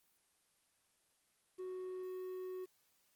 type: tone with quantisation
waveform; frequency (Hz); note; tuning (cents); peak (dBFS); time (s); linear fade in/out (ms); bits
triangle; 370; F#4; 0; -40; 1.58-2.66; 20; 11
effects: white hiss -75 dBFS RMS until 3.15 s + Opus 24 kbps